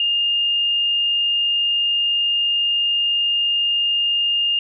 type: tone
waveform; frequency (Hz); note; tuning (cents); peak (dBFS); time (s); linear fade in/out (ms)
sine; 2823; F7; +18; -16; 0-4.59; 2
effects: none

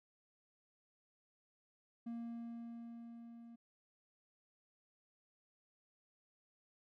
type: tone with level ramp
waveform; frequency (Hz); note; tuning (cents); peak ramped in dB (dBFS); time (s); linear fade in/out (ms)
triangle; 233.1; A#3; 0; -39 to -51; 2.06-3.56; 10
effects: none

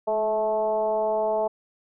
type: tone with frequency modulation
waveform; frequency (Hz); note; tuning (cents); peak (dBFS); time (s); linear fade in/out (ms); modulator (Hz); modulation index
sine; 650; E5; -24; -21; 0.07-1.48; 10; 219; 1
effects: none

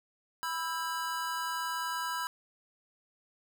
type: chord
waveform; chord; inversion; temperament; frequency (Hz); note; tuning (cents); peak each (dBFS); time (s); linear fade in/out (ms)
square; E minor; second; equal with one note detuned; 987.8 / 1318.5 / 1606.5; B5 / E6 / G6; 0 / 0 / +42; -36 / -39 / -39; 0.43-2.27; 0
effects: none

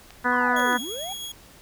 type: clicks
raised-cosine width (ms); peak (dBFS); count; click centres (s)
0.2; -25; 3; 0.106 / 0.597 / 0.729
type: harmonic tone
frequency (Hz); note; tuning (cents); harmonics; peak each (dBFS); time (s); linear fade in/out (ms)
246.9; B3; 0; 1 / 2 / 3 / 4 / 5 / 6 / 7 / 8; -28 / -30 / -31 / -25 / -29 / -25 / -27 / -35; 0.24-0.78; 20
type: linear two-way sweep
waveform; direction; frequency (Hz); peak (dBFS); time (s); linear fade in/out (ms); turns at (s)
triangle; down then up; 1108.7 to 207.7 to 810; -31; 0.32-1.13; 5; 0.79
type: tone with tremolo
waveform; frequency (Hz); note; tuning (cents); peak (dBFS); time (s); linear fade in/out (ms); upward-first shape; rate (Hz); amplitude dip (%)
sawtooth; 3322; G#7; 0; -28; 0.56-1.32; 5; triangle; 9.2; 30
effects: pink hiss -50 dBFS RMS until 1.61 s

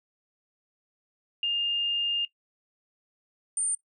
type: tone pair in turn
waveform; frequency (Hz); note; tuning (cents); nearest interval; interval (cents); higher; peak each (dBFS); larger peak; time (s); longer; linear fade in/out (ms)
sine; 2816 / 8957; F7 / C#9; +14 / +17; octave + minor sixth; 2003; second; -24; neither; 1.43-2.25 / 3.57-3.75; first; 2
effects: noise-tail reverb RT60 0.1 s tail -19 dB re dry

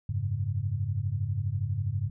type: chord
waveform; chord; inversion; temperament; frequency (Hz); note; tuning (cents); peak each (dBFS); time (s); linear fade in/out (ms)
sine; F# suspended second; none; equal with one note detuned; 91.54 / 103.83 / 138.59; F#2 / G#2 / C#3; -18 / 0 / 0; -33 / -29 / -34; 0.09-2.1; 5
effects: none

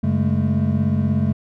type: tone cluster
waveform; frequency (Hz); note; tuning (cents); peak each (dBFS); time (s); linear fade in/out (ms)
triangle; 94.7 / 140.5 / 204.9 / 221.5; F#2 / C#3 / G#3 / A3; +41 / +24 / -23 / +12; -20; 0.03-1.33; 10
effects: none

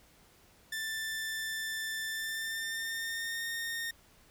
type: tone with pitch glide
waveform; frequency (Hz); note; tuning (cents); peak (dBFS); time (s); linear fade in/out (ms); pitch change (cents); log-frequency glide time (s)
sawtooth; 1771 to 1837.7; A6 to A#6; +11 to -25; -31; 0.72-3.91; 5; +64; 2.08-3.44
effects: pink hiss -62 dBFS RMS until 4.3 s

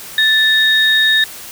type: tone pair together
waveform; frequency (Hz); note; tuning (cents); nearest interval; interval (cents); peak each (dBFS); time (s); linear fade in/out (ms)
sine; 1760 / 3729; A6 / A#7; 0 / 0; octave + minor second; 1300; -12; 0.18-1.24; 2
effects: white hiss -32 dBFS RMS until 1.51 s

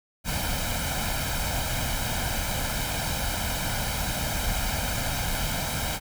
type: noise with comb filter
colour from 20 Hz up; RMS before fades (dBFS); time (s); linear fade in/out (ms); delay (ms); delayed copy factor
pink; -28; 0.24-6; 50; 1.3; +0.7
effects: none

